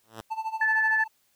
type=tone with exponential growth; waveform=5% pulse; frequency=111.5 Hz; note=A2; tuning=23 cents sharp; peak=-23 dBFS; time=0.03-0.21 s; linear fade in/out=5 ms; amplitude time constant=38 ms
type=tone with tremolo; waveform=triangle; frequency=884 Hz; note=A5; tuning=8 cents sharp; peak=-24 dBFS; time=0.3-1.08 s; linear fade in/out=20 ms; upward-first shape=sine; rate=13 Hz; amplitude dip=85%
type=tone; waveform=sine; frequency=1744 Hz; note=A6; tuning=16 cents flat; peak=-21 dBFS; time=0.61-1.04 s; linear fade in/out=5 ms
effects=white hiss -68 dBFS RMS until 1.35 s